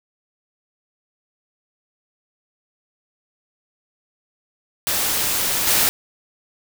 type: noise with level steps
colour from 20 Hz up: white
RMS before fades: -21 / -17 dBFS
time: 4.87-5.89 s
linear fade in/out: 0 ms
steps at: 5.67 s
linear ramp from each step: 5 ms
effects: none